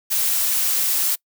blue noise, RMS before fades -20 dBFS, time 0.1-1.16 s, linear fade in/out 20 ms, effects noise-tail reverb RT60 0.1 s tail -25 dB re dry

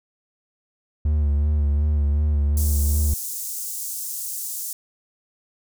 triangle tone with vibrato, 73.42 Hz, D2, in tune, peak -15 dBFS, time 1.05-3.14 s, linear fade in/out 5 ms, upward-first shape sine, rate 2.7 Hz, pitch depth 42 cents each way
pink high-pass noise, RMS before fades -30 dBFS, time 2.57-4.73 s, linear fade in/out 2 ms, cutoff 6900 Hz, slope 24 dB/octave
effects none

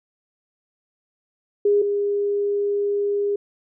sine tone pair in turn, 409.2 / 406.6 Hz, G#4 / G#4, -26 / -37 cents, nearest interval unison, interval 11 cents, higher first, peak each -14 / -19 dBFS, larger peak first, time 1.65-1.82 / 1.82-3.36 s, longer second, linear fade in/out 5 ms, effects none

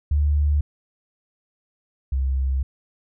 sine tone pair in turn, 73.42 / 66.36 Hz, D2 / C2, 0 / +25 cents, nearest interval major second, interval 175 cents, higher first, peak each -16 / -19 dBFS, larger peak first, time 0.11-0.61 / 2.12-2.63 s, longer second, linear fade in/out 5 ms, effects none

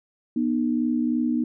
sine tone pair together, 242.8 / 305.9 Hz, B3 / D#4, -29 / -29 cents, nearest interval major third, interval 400 cents, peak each -22 / -25 dBFS, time 0.36-1.44 s, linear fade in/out 5 ms, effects none

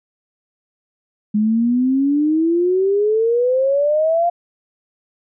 sine exponential sweep, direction up, 207.7 to 702 Hz, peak -13 dBFS, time 1.34-4.3 s, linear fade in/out 10 ms, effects none

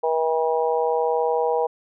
harmonic tone, 160.6 Hz, E3, 45 cents flat, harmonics 3 / 4 / 5 / 6, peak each -21 / -27 / -25 / -28 dBFS, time 0.03-1.67 s, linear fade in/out 10 ms, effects none

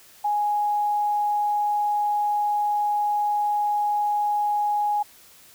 sine tone, 830.6 Hz, G#5, in tune, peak -20 dBFS, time 0.24-5.03 s, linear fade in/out 10 ms, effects white hiss -51 dBFS RMS until 5.54 s

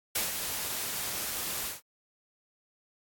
white noise with ADSR envelope, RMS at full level -28 dBFS, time 0.15-1.81 s, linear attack 7 ms, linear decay 150 ms, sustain -6 dB, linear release 150 ms, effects AAC 64 kbps

